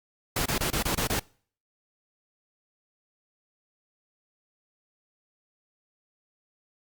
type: noise bursts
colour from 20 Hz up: pink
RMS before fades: -27 dBFS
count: 7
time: 0.36-1.196 s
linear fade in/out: 5 ms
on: 98 ms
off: 25 ms
effects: noise-tail reverb RT60 0.5 s tail -25 dB re dry + Opus 48 kbps